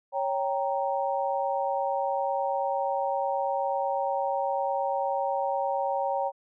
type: chord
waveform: sine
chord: G diminished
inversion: second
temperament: equal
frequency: 554.4 / 784 / 932.3 Hz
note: Db5 / G5 / Bb5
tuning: 0 / 0 / 0 cents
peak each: -29 / -29 / -31 dBFS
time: 0.12-6.32 s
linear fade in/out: 50 ms
effects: none